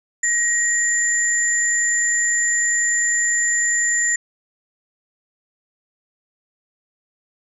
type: tone pair together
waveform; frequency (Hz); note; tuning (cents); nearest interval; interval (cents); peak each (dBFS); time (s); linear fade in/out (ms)
sine; 1891 / 7139; A#6 / A8; +24 / +24; octave + major seventh; 2300; -19; 0.23-4.16; 5
effects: none